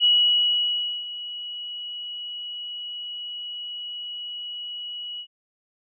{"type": "tone with ADSR envelope", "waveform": "sine", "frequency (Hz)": 2923, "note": "F#7", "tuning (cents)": -22, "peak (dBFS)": -14, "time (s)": [0, 5.27], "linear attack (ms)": 42, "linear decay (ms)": 1000, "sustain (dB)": -17, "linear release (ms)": 74, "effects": []}